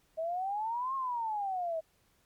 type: exponential two-way sweep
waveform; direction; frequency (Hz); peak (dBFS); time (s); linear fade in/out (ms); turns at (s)
sine; up then down; 631 to 1087 to 631; -31; 0.17-1.81; 20; 0.95
effects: pink hiss -70 dBFS RMS until 2.25 s + MP3 96 kbps